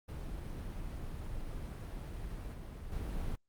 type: noise with level steps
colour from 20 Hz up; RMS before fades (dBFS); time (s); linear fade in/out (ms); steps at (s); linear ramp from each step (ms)
brown; -41 / -44 / -38; 0.08-3.36; 10; 2.53 / 2.92; 2
effects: Opus 32 kbps